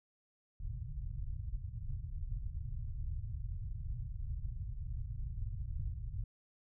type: low-pass noise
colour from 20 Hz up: pink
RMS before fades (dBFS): -40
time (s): 0.6-6.24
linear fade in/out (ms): 5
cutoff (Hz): 130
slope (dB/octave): 48
effects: none